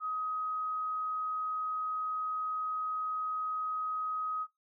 sine tone, 1261 Hz, D#6, 23 cents sharp, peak -32 dBFS, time 0-4.47 s, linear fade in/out 50 ms, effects noise-tail reverb RT60 0.2 s tail -18 dB re dry

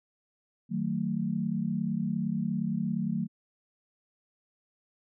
sine chord, D# diminished, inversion none, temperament just, 155.56 / 186.68 / 224 Hz, D#3 / F#3 / A3, 0 / +16 / +31 cents, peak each -34 / -31 / -31 dBFS, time 0.69-3.28 s, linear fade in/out 50 ms, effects none

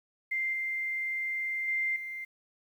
sine tone with level steps, 2093 Hz, C7, in tune, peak -28 / -30 / -27 / -36 dBFS, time 0.31-2.25 s, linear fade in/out 10 ms, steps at 0.53 / 1.68 / 1.96 s, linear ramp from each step 2 ms, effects 10-bit

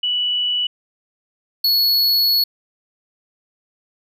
sine / square tone pair in turn, 2954 / 4378 Hz, F#7 / C#8, -3 / -22 cents, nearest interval perfect fifth, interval 681 cents, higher second, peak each -17 / -14 dBFS, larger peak second, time 0.03-0.67 / 1.64-2.44 s, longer second, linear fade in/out 5 ms, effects none

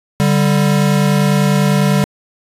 square tone pair together, 145.99 / 196 Hz, D3 / G3, -10 / 0 cents, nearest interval perfect fourth, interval 510 cents, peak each -14 dBFS, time 0.2-2.04 s, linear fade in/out 0 ms, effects resampled to 32000 Hz

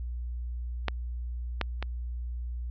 clicks, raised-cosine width 0.3 ms, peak -11 / -11 / -17 dBFS, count 3, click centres 0.883 / 1.613 / 1.826 s, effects added 60 Hz sine -32 dBFS peak until 2.7 s + low-pass 5000 Hz 12 dB/octave

